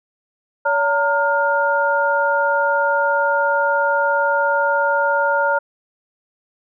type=tone cluster; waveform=sine; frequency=569 / 917 / 1415 Hz; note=C#5 / A#5 / F6; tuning=+45 / -29 / +22 cents; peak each=-19 dBFS; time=0.65-5.59 s; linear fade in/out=10 ms; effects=none